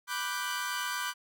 sawtooth chord, G major seventh, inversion first, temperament equal, 987.8 / 1174.7 / 1480 / 1568 Hz, B5 / D6 / F#6 / G6, 0 / 0 / 0 / 0 cents, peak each -34 dBFS, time 0.07-1.14 s, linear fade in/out 50 ms, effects none

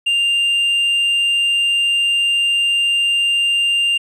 sine tone with tanh clipping, 2794 Hz, F7, in tune, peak -14 dBFS, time 0.06-3.98 s, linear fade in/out 10 ms, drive 3 dB, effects none

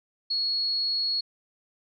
sine tone, 4337 Hz, C#8, 39 cents flat, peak -24 dBFS, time 0.3-1.21 s, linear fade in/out 10 ms, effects none

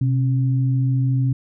sine tone pair together, 128.26 / 272.4 Hz, C3 / C#4, -34 / -30 cents, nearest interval octave + minor second, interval 1304 cents, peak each -16 / -27 dBFS, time 0.01-1.33 s, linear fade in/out 5 ms, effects none

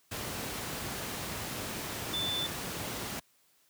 sine tone in noise, 3520 Hz, A7, in tune, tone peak -31 dBFS, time 2.13-2.47 s, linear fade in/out 10 ms, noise pink, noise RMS -37 dBFS, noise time 0.11-3.2 s, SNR +3 dB, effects white hiss -68 dBFS RMS until 3.69 s + high-pass 80 Hz 12 dB/octave

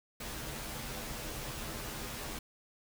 pink noise with comb filter, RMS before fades -41 dBFS, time 0.2-2.39 s, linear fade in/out 5 ms, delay 11 ms, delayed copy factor -0.95, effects none

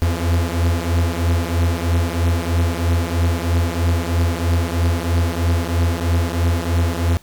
45% pulse beating tone pair, 83.8 / 86.9 Hz, E2 / F2, +29 / -8 cents, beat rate 3.1 Hz, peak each -18 / -20 dBFS, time 0.02-7.17 s, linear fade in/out 0 ms, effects pink hiss -50 dBFS RMS until 7.22 s

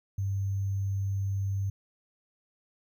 sine tone with sample-and-hold, 98 Hz, G2, in tune, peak -27 dBFS, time 0.18-1.7 s, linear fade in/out 5 ms, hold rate 6300 Hz, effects none

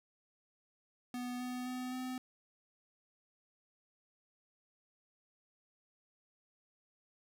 square tone with pitch steps, 246.9 / 249.6 / 252.4 / 255.2 Hz, B3 / B3 / B3 / C4, 0 / +19 / +38 / -43 cents, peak -39 dBFS, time 1.14-2.18 s, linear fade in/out 2 ms, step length 260 ms, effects none

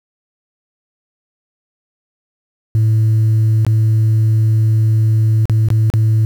sine tone with dropouts, 110 Hz, A2, in tune, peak -7 dBFS, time 2.75-6.25 s, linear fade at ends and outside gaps 0 ms, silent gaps 3.649-3.666 / 5.455-5.497 / 5.686-5.703 / 5.901-5.938 s, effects tanh soft clip ceiling -8 dBFS + 7-bit

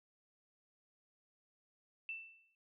sine tone with exponential decay, 2666 Hz, E7, 19 cents sharp, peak -38 dBFS, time 2.09-2.55 s, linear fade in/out 1 ms, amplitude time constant 99 ms, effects none

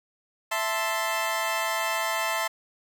20% pulse chord, A minor, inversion second, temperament equal, 659.3 / 880 / 1046.5 Hz, E5 / A5 / C6, 0 / 0 / 0 cents, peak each -25 dBFS, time 0.51-2.48 s, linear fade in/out 10 ms, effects none

